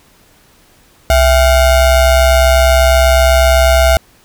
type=ring-modulated tone; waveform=square; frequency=364.1 Hz; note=F#4; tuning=28 cents flat; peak=-4 dBFS; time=1.1-3.97 s; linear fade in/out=0 ms; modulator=300 Hz; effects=pink hiss -48 dBFS RMS until 4.24 s